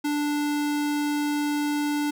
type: tone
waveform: square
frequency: 293.7 Hz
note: D4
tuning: in tune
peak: -24 dBFS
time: 0.04-2.11 s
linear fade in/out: 10 ms
effects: none